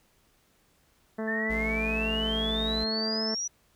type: harmonic tone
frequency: 220 Hz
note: A3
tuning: in tune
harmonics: 1 / 2 / 3 / 4 / 5 / 6 / 7 / 8 / 9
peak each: -32 / -35 / -37 / -45 / -46 / -49 / -49 / -46 / -51 dBFS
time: 1.18-3.35 s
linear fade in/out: 10 ms
type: exponential sweep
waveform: sine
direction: up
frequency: 1760 to 5920 Hz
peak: -29 dBFS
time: 1.27-3.48 s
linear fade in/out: 10 ms
type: tone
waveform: square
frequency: 57 Hz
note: A#1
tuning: 38 cents flat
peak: -34 dBFS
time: 1.49-2.85 s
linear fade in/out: 20 ms
effects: pink hiss -66 dBFS RMS until 3.75 s